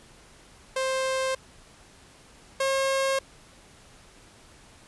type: tone pair in turn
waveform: sawtooth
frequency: 526 / 538.9 Hz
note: C5 / C#5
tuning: +9 / -49 cents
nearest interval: unison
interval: 42 cents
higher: second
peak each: -21 / -19 dBFS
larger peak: second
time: 0.76-1.35 / 2.6-3.19 s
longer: neither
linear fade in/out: 5 ms
effects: pink hiss -53 dBFS RMS until 4.87 s + resampled to 24000 Hz